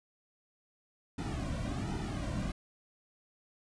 brown noise with flanger, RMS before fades -36 dBFS, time 1.18-2.52 s, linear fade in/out 5 ms, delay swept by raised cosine 1.8 to 2.39 ms, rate 1.3 Hz, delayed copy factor -1, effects resampled to 22050 Hz

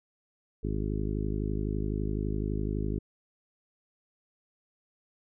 harmonic tone, 51.91 Hz, G#1, in tune, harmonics 1 / 2 / 3 / 4 / 5 / 6 / 7 / 8, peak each -32 / -35 / -37 / -38 / -39 / -40 / -40 / -41 dBFS, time 0.63-2.99 s, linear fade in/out 10 ms, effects none

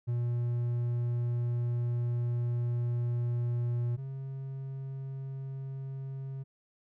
triangle tone pair in turn, 120 / 134.7 Hz, B2 / C#3, -49 / -49 cents, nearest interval major second, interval 200 cents, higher second, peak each -26 / -34 dBFS, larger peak first, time 0.07-3.97 / 3.97-6.44 s, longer first, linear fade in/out 20 ms, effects none

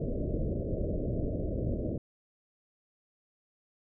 pink low-pass noise, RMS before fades -32 dBFS, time 0-1.98 s, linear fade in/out 5 ms, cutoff 630 Hz, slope 96 dB/octave, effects none

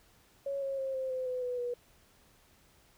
sine tone with pitch steps, 555 / 544.5 / 534.2 / 524.2 / 514.3 / 504.5 / 495 / 485.7 Hz, C#5 / C#5 / C5 / C5 / C5 / B4 / B4 / B4, +2 / -31 / +36 / +3 / -30 / +37 / +4 / -29 cents, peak -32 dBFS, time 0.46-1.74 s, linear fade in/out 5 ms, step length 160 ms, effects pink hiss -64 dBFS RMS until 2.97 s

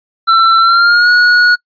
square tone with pitch glide, 1342 to 1455 Hz, E6 to F#6, +31 to -29 cents, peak -6 dBFS, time 0.27-1.56 s, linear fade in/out 20 ms, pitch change +140 cents, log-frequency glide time 0.6-1.1 s, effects noise-tail reverb RT60 0.1 s tail -25 dB re dry + resampled to 11025 Hz

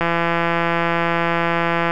click train, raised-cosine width 0.5 ms, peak -4 dBFS, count 322, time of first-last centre 0.01-1.909 s, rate 169 Hz, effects none

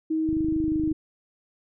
sine tone with pitch glide, 317 to 313 Hz, D#4 to D#4, +32 to +10 cents, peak -22 dBFS, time 0.1-0.93 s, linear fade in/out 10 ms, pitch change -22 cents, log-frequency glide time 0.61-0.7 s
click train, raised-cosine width 5 ms, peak -22 dBFS, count 17, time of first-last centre 0.29-0.915 s, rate 25.6 Hz
effects none

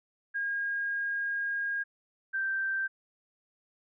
sine tone pair in turn, 1626 / 1566.5 Hz, G#6 / G6, -37 / -2 cents, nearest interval minor second, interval 65 cents, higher first, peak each -29 / -28 dBFS, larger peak second, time 0.34-1.84 / 2.33-2.88 s, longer first, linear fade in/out 20 ms, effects none

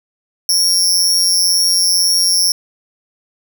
sawtooth tone with amplitude modulation, 5490 Hz, F8, 31 cents flat, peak -4 dBFS, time 0.49-2.52 s, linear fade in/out 2 ms, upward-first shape sine, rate 182 Hz, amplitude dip 100%, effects none

